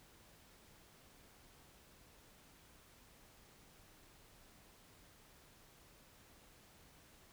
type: silence
effects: pink hiss -64 dBFS RMS until 7.32 s